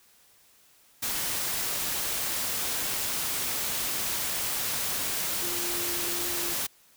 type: tone in noise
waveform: sine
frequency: 348.3 Hz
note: F4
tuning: 5 cents flat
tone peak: -38 dBFS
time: 5.42-6.54 s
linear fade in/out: 10 ms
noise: white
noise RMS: -30 dBFS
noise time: 1.02-6.67 s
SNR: -11 dB
effects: white hiss -60 dBFS RMS until 6.96 s